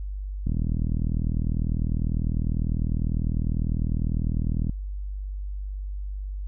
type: click train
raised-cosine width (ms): 5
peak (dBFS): -14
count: 170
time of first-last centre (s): 0.47-4.695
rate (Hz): 40
effects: added 49 Hz sine -29 dBFS peak until 6.47 s